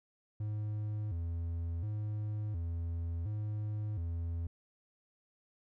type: tone with vibrato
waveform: triangle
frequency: 94.4 Hz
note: F#2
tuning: 35 cents sharp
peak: -32 dBFS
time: 0.4-4.47 s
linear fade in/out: 5 ms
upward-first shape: square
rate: 0.7 Hz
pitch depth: 200 cents each way
effects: none